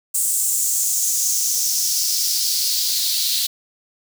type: noise with high-pass filter sweep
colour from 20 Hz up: white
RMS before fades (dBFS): -20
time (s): 0.14-3.47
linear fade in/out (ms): 10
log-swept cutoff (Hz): 8200 to 3900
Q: 3.5
effects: none

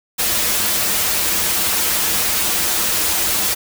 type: noise with comb filter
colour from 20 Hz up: white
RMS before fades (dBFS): -18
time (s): 0.18-3.55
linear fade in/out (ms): 20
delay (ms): 7.4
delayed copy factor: -0.65
effects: none

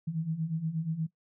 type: beating tone pair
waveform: sine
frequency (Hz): 155.56 / 163.96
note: D#3 / E3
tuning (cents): 0 / -9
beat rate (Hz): 8.4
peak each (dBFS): -35 / -31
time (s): 0.07-1.07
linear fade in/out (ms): 10
effects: noise-tail reverb RT60 0.1 s tail -18 dB re dry

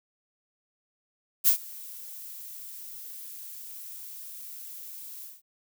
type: noise with ADSR envelope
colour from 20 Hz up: violet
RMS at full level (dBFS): -18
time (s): 1.44-5.42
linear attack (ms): 35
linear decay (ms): 97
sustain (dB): -24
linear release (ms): 180
effects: none

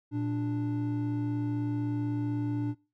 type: tone pair together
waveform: triangle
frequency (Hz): 116.55 / 293.7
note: A#2 / D4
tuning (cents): 0 / 0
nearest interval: octave + major third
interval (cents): 1600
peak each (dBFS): -30 / -28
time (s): 0.11-2.75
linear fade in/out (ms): 50
effects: noise-tail reverb RT60 0.3 s tail -21 dB re dry

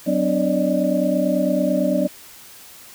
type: tone cluster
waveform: sine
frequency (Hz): 188 / 253.8 / 294.4 / 577 / 606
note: F#3 / B3 / D4 / D5 / D#5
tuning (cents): +28 / +47 / +4 / -31 / -46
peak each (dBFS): -23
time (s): 0.06-2.08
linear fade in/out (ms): 20
effects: white hiss -43 dBFS RMS until 2.94 s

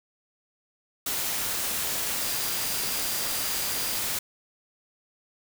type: tone in noise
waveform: sine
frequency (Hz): 4784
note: D8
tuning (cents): +31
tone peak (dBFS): -38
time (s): 2.22-3.99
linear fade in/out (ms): 5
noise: white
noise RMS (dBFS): -29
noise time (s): 1.06-4.19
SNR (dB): -12
effects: none

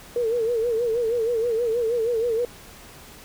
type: tone with vibrato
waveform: sine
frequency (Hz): 463.9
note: A#4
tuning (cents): -8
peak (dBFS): -20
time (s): 0.16-2.45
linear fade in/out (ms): 2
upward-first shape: sine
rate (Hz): 6.3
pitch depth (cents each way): 91
effects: pink hiss -45 dBFS RMS until 3.24 s

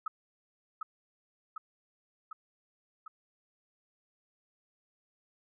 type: tone with echo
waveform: sine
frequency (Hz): 1276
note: D#6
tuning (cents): +43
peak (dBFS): -31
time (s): 0.06-0.08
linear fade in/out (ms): 5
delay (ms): 750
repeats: 4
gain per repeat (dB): -3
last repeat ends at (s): 3.08
effects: none

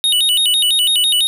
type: tone with vibrato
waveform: square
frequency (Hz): 3322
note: G#7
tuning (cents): 0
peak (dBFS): -12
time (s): 0.04-1.27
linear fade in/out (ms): 0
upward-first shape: square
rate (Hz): 6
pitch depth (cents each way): 200
effects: none

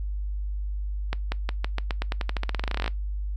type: accelerating click train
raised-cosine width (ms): 0.3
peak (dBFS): -12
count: 25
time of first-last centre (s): 1.13-2.878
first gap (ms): 190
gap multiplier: 0.9
effects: noise-tail reverb RT60 0.2 s tail -23 dB re dry + added 50 Hz sine -27 dBFS peak until 3.36 s

